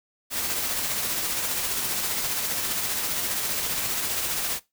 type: noise with tremolo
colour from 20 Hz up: white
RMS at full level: -26 dBFS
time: 0.3-4.6 s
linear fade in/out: 50 ms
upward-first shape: triangle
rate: 15 Hz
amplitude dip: 35%
effects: noise-tail reverb RT60 0.2 s tail -19 dB re dry